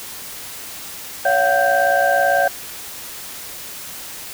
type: tone cluster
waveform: sine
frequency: 562 / 688 / 746 / 1571 Hz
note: C#5 / F5 / F#5 / G6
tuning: +24 / -26 / +14 / +3 cents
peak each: -18 dBFS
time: 1.25-2.48 s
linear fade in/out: 5 ms
effects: tanh soft clip ceiling -6 dBFS + white hiss -33 dBFS RMS until 4.33 s